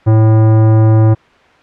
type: tone with tanh clipping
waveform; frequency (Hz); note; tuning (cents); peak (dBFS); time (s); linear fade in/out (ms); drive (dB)
sine; 110; A2; 0; -7; 0.06-1.15; 20; 17
effects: white hiss -45 dBFS RMS until 1.62 s + low-pass 2000 Hz 12 dB/octave